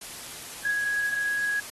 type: tone in noise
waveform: sine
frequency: 1661.2 Hz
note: G#6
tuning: in tune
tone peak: -24 dBFS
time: 0.65-1.6 s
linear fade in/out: 5 ms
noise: white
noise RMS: -40 dBFS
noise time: 0.01-1.7 s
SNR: +13 dB
effects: AAC 32 kbps